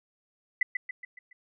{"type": "tone with echo", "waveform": "sine", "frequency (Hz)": 2000, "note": "B6", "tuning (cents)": 21, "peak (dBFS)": -20, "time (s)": [0.61, 0.63], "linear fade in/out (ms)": 5, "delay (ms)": 140, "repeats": 5, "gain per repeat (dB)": -6, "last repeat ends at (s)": 1.33, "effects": []}